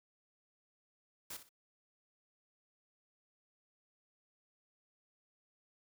white noise with echo, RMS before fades -45 dBFS, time 1.3-1.37 s, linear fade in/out 5 ms, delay 61 ms, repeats 2, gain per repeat -11 dB, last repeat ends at 1.492 s, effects none

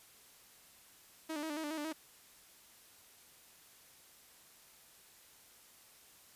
sawtooth tone with vibrato, 306.4 Hz, D#4, 27 cents flat, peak -34 dBFS, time 1.29-1.93 s, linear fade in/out 10 ms, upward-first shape square, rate 7.2 Hz, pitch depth 68 cents each way, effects white hiss -61 dBFS RMS until 6.35 s + resampled to 32000 Hz

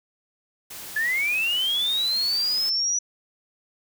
white noise, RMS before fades -38 dBFS, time 0.7-2.7 s, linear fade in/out 10 ms
sine linear sweep, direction up, 1700 to 5910 Hz, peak -21 dBFS, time 0.96-2.99 s, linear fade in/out 5 ms
effects none

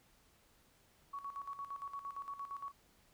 sine tone with tremolo, 1119 Hz, C#6, 16 cents sharp, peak -40 dBFS, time 1.13-2.72 s, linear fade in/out 10 ms, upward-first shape square, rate 8.7 Hz, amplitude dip 70%, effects pink hiss -69 dBFS RMS until 3.13 s

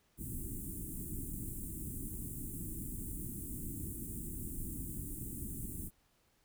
pink band-stop noise, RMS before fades -42 dBFS, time 0.17-5.91 s, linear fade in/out 50 ms, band 340 to 8200 Hz, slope 48 dB/octave, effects pink hiss -73 dBFS RMS until 6.44 s

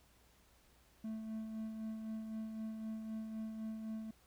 triangle tone with tremolo, 220 Hz, A3, in tune, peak -37 dBFS, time 1.04-4.11 s, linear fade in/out 5 ms, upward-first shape sine, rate 3.9 Hz, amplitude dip 40%, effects added 60 Hz sine -70 dBFS peak until 4.26 s + pink hiss -69 dBFS RMS until 4.26 s

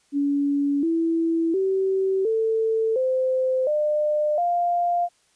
sine tone with pitch steps, 283.8 / 329.8 / 383.2 / 445.3 / 517.5 / 601.4 / 698.8 Hz, C#4 / E4 / G4 / A4 / C5 / D5 / F5, +41 / +1 / -39 / +21 / -19 / +41 / +1 cents, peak -19 dBFS, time 0.12-5.09 s, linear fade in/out 50 ms, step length 710 ms, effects white hiss -63 dBFS RMS until 5.35 s + resampled to 22050 Hz

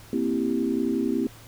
sine chord, C dominant seventh, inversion third, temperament equal with one note detuned, 233.1 / 264.1 / 329.6 / 392 Hz, Bb3 / C4 / E4 / G4, 0 / +16 / 0 / 0 cents, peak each -28 / -26 / -28 / -30 dBFS, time 0.13-1.27 s, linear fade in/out 2 ms, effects added 110 Hz sine -50 dBFS peak until 1.47 s + pink hiss -49 dBFS RMS until 1.47 s

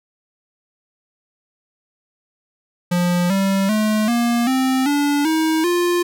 square tone with pitch steps, 176.4 / 194.6 / 214.7 / 236.8 / 261.3 / 288.2 / 318 / 350.8 Hz, F3 / G3 / A3 / A#3 / C4 / D4 / D#4 / F4, +18 / -12 / -42 / +27 / -2 / -33 / +38 / +8 cents, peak -16 dBFS, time 2.91-6.03 s, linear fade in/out 10 ms, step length 390 ms, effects none

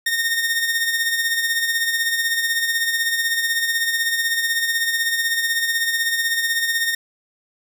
sawtooth tone with tremolo, 1839 Hz, A#6, 24 cents flat, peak -13 dBFS, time 0.06-6.95 s, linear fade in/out 5 ms, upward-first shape sine, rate 16 Hz, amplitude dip 50%, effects none

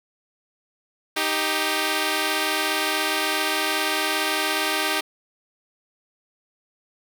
5% pulse tone pair together, 311.1 / 393.2 Hz, D#4 / G4, 0 / +5 cents, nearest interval major third, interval 405 cents, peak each -13 dBFS, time 1.16-5.01 s, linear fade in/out 10 ms, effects none

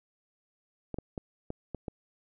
clicks, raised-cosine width 2 ms, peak -22 dBFS, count 6, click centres 0.943 / 0.986 / 1.178 / 1.504 / 1.747 / 1.882 s, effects none

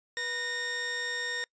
sawtooth tone pair together, 489.2 / 1844 Hz, B4 / A#6, -16 / -19 cents, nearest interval octave + major seventh, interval 2297 cents, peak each -37 / -28 dBFS, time 0.17-1.44 s, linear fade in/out 0 ms, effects noise-tail reverb RT60 0.1 s tail -25 dB re dry + resampled to 16000 Hz

